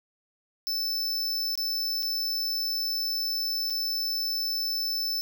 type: tone with dropouts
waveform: square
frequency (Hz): 5280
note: E8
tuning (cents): +2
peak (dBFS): -27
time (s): 0.67-5.21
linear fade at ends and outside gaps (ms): 0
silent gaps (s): 1.554-1.576 / 2.024-2.029 / 3.7-3.706
effects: none